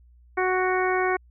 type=harmonic tone; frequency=370 Hz; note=F#4; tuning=in tune; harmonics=1 / 2 / 3 / 4 / 5 / 6; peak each=-24 / -27 / -29 / -30 / -31 / -32 dBFS; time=0.37-1.17 s; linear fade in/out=10 ms; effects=added 60 Hz sine -51 dBFS peak until 1.3 s